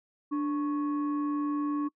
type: tone pair together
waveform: sine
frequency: 293.7 / 1105.3 Hz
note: D4 / C#6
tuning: 0 / -5 cents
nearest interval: octave + major seventh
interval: 2295 cents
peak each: -26 / -35 dBFS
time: 0.31-1.89 s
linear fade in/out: 20 ms
effects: noise-tail reverb RT60 0.1 s tail -26 dB re dry + tanh soft clip ceiling -23 dBFS